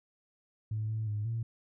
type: tone with pitch steps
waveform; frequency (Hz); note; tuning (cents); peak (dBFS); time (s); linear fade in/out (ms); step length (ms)
sine; 108.3 / 109.9 / 105 / 114.6; A2 / A2 / G#2 / A#2; -27 / -2 / +19 / -29; -30; 0.71-1.43; 5; 180
effects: tanh soft clip ceiling -26 dBFS